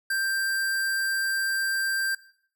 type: tone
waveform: square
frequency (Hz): 1577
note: G6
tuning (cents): +10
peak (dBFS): -25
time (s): 0.1-2.15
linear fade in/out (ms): 5
effects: noise-tail reverb RT60 0.6 s tail -18 dB re dry